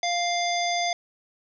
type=harmonic tone; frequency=698.5 Hz; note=F5; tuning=in tune; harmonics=1 / 3 / 5 / 7 / 9; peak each=-25 / -30 / -32 / -33 / -35 dBFS; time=0.03-0.93 s; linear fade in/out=2 ms; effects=none